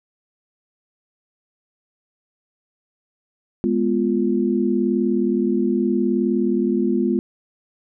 sine chord, F diminished, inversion first, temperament equal, 207.7 / 246.9 / 349.2 Hz, Ab3 / Cb4 / F4, 0 / 0 / 0 cents, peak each -21 dBFS, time 3.64-7.19 s, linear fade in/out 0 ms, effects none

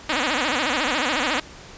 5% pulse tone with vibrato, 277.2 Hz, C#4, in tune, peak -9 dBFS, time 0.09-1.4 s, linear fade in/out 5 ms, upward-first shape sine, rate 14 Hz, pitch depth 240 cents each way, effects pink hiss -42 dBFS RMS until 1.77 s + resampled to 16000 Hz

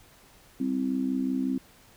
harmonic tone, 65.5 Hz, C2, 2 cents sharp, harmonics 3 / 4 / 5, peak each -33 / -26 / -36 dBFS, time 0.6-1.58 s, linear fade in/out 5 ms, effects pink hiss -56 dBFS RMS until 1.96 s

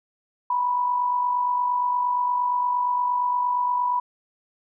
sine tone with amplitude modulation, 984 Hz, B5, 7 cents flat, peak -18 dBFS, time 0.5-4 s, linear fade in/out 5 ms, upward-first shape sine, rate 48.6 Hz, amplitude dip 45%, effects none

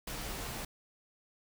pink noise with comb filter, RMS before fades -40 dBFS, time 0.07-0.65 s, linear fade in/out 5 ms, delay 12 ms, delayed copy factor -0.55, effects none

